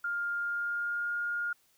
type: tone with pitch glide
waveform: sine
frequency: 1405 to 1419.7 Hz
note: F6 to F6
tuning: +10 to +28 cents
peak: -30 dBFS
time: 0.04-1.53 s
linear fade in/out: 5 ms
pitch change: +18 cents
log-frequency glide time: 0.37-1.15 s
effects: white hiss -68 dBFS RMS until 1.77 s